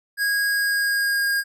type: tone with pitch glide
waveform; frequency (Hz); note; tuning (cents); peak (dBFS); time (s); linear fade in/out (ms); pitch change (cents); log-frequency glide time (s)
square; 1643 to 1623.2; G#6 to G#6; -19 to -40; -20; 0.17-1.44; 50; -21; 0.47-1.27
effects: none